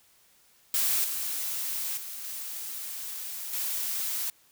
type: noise with level steps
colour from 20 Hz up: blue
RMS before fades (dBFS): -26 / -32 / -39 / -37 / -31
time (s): 0.74-4.3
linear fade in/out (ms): 2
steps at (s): 1.04 / 1.97 / 2.24 / 3.53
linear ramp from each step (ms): 5
effects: white hiss -62 dBFS RMS until 4.51 s